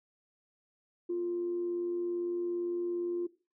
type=tone with amplitude modulation; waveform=sine; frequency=349.2 Hz; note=F4; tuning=in tune; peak=-28 dBFS; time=1.09-3.27 s; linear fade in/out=10 ms; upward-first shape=sine; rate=97.6 Hz; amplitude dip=30%; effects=noise-tail reverb RT60 0.3 s tail -17 dB re dry + tanh soft clip ceiling -25 dBFS